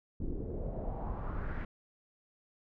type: noise with low-pass filter sweep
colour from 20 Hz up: brown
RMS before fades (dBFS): -37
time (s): 0.2-1.65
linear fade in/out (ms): 5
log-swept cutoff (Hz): 310 to 1900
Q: 3
effects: none